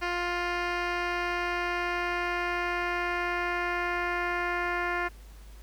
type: tone with low-pass filter sweep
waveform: 10% pulse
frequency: 351.2 Hz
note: F4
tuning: 10 cents sharp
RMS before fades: -30 dBFS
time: 0.01-5.09 s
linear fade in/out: 20 ms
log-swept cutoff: 3400 to 2100 Hz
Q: 1.5
effects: added 51 Hz sine -45 dBFS peak until 5.62 s + pink hiss -57 dBFS RMS until 5.62 s